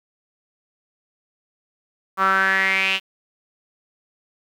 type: tone with band-pass filter sweep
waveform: sawtooth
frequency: 191.6 Hz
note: G3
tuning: 39 cents flat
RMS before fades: -19 dBFS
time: 2.17-3 s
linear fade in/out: 50 ms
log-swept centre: 1200 to 2900 Hz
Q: 6.4
effects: 8-bit